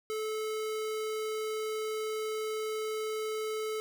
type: tone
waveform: square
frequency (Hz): 434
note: A4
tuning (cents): -24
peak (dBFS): -33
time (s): 0.1-3.8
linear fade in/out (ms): 0
effects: none